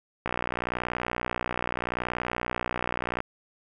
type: click train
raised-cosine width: 0.5 ms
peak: -13 dBFS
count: 180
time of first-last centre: 0.26-3.204 s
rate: 60.8 Hz
effects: none